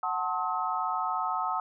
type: chord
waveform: sine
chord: F# diminished seventh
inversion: none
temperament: just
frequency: 740 / 888 / 1065.6 / 1278.7 Hz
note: F#5 / A5 / C6 / Eb6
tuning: 0 / +16 / +31 / +47 cents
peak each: -33 / -33 / -35 / -31 dBFS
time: 0.03-1.6 s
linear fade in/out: 2 ms
effects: none